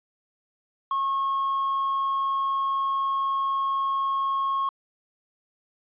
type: tone with tanh clipping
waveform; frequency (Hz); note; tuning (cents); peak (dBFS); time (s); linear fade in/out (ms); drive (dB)
triangle; 1089; C#6; -31; -23; 0.91-4.69; 2; 6
effects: resampled to 8000 Hz